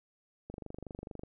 click train, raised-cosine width 2 ms, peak -29 dBFS, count 19, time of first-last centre 0.5-1.235 s, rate 24.5 Hz, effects none

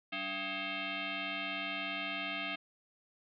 sine tone with frequency modulation, 290 Hz, D4, 22 cents flat, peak -35 dBFS, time 0.12-2.56 s, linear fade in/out 10 ms, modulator 483 Hz, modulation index 6.5, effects none

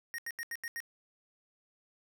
square tone bursts, 1864.7 Hz, A#6, in tune, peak -37 dBFS, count 6, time 0.14-0.803 s, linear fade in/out 0 ms, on 43 ms, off 81 ms, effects none

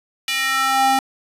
square tone with high-pass filter sweep, 266.7 Hz, C4, 33 cents sharp, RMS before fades -18 dBFS, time 0.28-0.99 s, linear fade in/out 2 ms, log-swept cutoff 2700 to 560 Hz, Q 2.3, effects resampled to 32000 Hz

